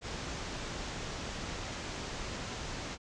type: low-pass noise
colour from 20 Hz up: pink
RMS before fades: -40 dBFS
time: 0.01-2.98 s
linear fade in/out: 50 ms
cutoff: 7300 Hz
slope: 48 dB/octave
effects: none